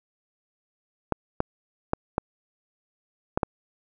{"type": "clicks", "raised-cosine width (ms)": 1, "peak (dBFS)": -8, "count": 6, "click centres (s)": [1.123, 1.404, 1.934, 2.181, 3.375, 3.432], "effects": []}